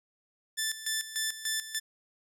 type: tone with tremolo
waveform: 10% pulse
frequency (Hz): 1760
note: A6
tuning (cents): 0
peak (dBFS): -20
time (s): 0.57-1.8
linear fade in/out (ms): 20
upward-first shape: square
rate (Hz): 3.4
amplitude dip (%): 75
effects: none